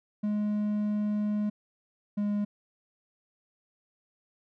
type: tone pair in turn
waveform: triangle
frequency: 209.2 / 206.1 Hz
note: G#3 / G#3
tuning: +13 / -13 cents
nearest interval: unison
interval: 26 cents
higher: first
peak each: -24 dBFS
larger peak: neither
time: 0.23-1.5 / 2.17-2.45 s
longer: first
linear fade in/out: 10 ms
effects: none